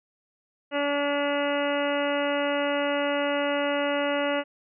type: harmonic tone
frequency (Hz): 286.6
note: D4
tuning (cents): -42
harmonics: 1 / 2 / 3 / 4 / 5 / 6 / 7 / 8 / 9 / 10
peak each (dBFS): -30 / -26 / -34 / -36 / -34 / -40 / -35 / -44 / -39 / -36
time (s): 0.71-4.44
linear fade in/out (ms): 50
effects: none